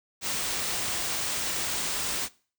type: band-stop noise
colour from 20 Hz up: white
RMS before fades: -30 dBFS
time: 0.21-2.29 s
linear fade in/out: 50 ms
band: 10000 to 15000 Hz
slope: 96 dB/octave
effects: noise-tail reverb RT60 0.4 s tail -21 dB re dry